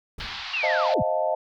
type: noise with exponential decay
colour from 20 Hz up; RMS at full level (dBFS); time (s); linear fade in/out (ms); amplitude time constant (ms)
brown; -33; 0.18-0.59; 5; 89
type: band-pass noise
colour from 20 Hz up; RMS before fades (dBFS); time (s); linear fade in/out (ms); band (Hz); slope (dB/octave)
white; -35; 0.2-0.94; 0; 770 to 4700; 48
type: linear sweep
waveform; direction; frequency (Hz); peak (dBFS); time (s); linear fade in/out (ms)
sine; down; 2870 to 36.42; -24; 0.53-1.03; 10
type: chord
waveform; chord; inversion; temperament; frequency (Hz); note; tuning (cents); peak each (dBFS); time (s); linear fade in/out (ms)
sine; F dominant seventh; second; equal; 523.3 / 622.3 / 698.5 / 880; C5 / Eb5 / F5 / A5; 0 / 0 / 0 / 0; -30 / -24 / -28 / -29; 0.63-1.35; 5
effects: none